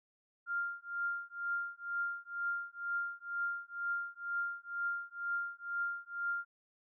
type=tone with tremolo; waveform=sine; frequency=1396.9 Hz; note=F6; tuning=in tune; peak=-31 dBFS; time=0.46-6.45 s; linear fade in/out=50 ms; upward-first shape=triangle; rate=2.1 Hz; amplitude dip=100%; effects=none